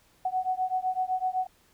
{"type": "beating tone pair", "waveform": "sine", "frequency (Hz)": [740, 747.9], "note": ["F#5", "F#5"], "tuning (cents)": [0, 18], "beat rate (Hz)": 7.9, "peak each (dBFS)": -29, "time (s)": [0.25, 1.47], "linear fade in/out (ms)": 5, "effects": ["pink hiss -63 dBFS RMS until 1.73 s"]}